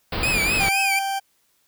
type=band-stop noise; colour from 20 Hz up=pink; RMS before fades=-26 dBFS; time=0.12-0.69 s; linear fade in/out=5 ms; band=4900 to 16000 Hz; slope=96 dB/octave
type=tone with vibrato; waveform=40% pulse; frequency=2431 Hz; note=D#7; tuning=41 cents flat; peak=-19 dBFS; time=0.23-0.99 s; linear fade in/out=2 ms; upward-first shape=triangle; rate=3.9 Hz; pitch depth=120 cents each way
type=tone; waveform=40% pulse; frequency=783 Hz; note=G5; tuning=2 cents flat; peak=-22 dBFS; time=0.59-1.2 s; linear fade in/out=20 ms
effects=white hiss -65 dBFS RMS until 1.67 s